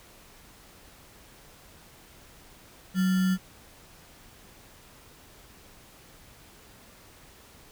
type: tone with sample-and-hold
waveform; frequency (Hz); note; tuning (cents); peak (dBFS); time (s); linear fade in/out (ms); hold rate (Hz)
sine; 186.5; F#3; +14; -21; 2.94-3.38; 50; 1575
effects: pink hiss -53 dBFS RMS until 7.71 s